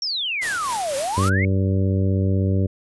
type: exponential two-way sweep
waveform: sine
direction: down then up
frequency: 5650 to 525 to 2247 Hz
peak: -22 dBFS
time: 0.02-1.45 s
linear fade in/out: 2 ms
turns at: 0.96 s
type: noise with tremolo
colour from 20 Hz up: white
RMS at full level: -28 dBFS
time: 0.41-1.3 s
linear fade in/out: 20 ms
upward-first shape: triangle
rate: 3.9 Hz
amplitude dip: 45%
type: harmonic tone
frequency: 96.1 Hz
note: G2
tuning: 34 cents flat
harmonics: 1 / 2 / 3 / 4 / 5 / 6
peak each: -18 / -24 / -28 / -30 / -32 / -34 dBFS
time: 1.17-2.67 s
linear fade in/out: 10 ms
effects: resampled to 24000 Hz